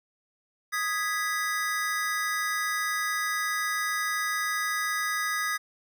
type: chord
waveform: square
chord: G# minor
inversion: second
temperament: equal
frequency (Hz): 1244.5 / 1661.2 / 1975.5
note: D#6 / G#6 / B6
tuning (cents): 0 / 0 / 0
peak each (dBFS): -32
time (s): 0.72-5.58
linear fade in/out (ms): 20
effects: none